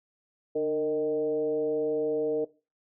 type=tone with frequency modulation; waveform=sine; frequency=460 Hz; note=A#4; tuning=23 cents flat; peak=-24 dBFS; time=0.55-2.45 s; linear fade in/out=10 ms; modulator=159 Hz; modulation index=0.68; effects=noise-tail reverb RT60 0.3 s tail -19 dB re dry